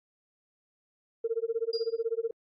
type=tone with tremolo; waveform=sine; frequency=456.7 Hz; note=A#4; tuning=36 cents flat; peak=-24 dBFS; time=1.24-2.31 s; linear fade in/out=5 ms; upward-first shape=sine; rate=16 Hz; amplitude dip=100%
type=tone with exponential decay; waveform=sine; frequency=4840 Hz; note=D#8; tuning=49 cents flat; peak=-31 dBFS; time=1.73-2.03 s; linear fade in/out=5 ms; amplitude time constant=65 ms
effects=tanh soft clip ceiling -18 dBFS + AAC 48 kbps